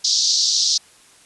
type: band-pass noise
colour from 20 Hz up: white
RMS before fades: -18 dBFS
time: 0.04-0.78 s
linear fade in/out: 10 ms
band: 4000 to 6000 Hz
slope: 48 dB/octave
effects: white hiss -50 dBFS RMS until 1.25 s + resampled to 24000 Hz